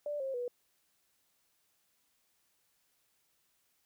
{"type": "tone with pitch steps", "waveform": "sine", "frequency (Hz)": [587.3, 535.5, 488.2], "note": ["D5", "C5", "B4"], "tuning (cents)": [0, 40, -20], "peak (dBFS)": -34, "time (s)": [0.06, 0.48], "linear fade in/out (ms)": 2, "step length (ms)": 140, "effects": ["white hiss -75 dBFS RMS until 3.85 s"]}